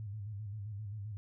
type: tone with vibrato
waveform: sine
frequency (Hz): 103.83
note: G#2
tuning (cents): 0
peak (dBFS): -39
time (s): 0-1.17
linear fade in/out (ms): 0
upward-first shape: square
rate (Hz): 7.6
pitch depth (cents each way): 74
effects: none